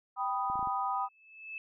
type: chord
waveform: sine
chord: G augmented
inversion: none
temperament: equal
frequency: 784 / 987.8 / 1244.5 Hz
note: G5 / B5 / D#6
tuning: 0 / 0 / 0 cents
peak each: -34 dBFS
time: 0.16-1.09 s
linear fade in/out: 50 ms
type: clicks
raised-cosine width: 3 ms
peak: -34 dBFS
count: 5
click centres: 0.5 / 0.556 / 0.593 / 0.628 / 0.673 s
type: tone with exponential growth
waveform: sine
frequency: 2616 Hz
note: E7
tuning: 14 cents flat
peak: -36 dBFS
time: 0.93-1.58 s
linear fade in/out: 1 ms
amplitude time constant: 140 ms
effects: none